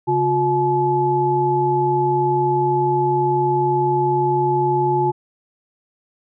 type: tone cluster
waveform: sine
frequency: 138.9 / 358.1 / 858 Hz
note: C#3 / F4 / A5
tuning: +4 / +43 / -44 cents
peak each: -23 / -19 / -18 dBFS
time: 0.07-5.12 s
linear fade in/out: 20 ms
effects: none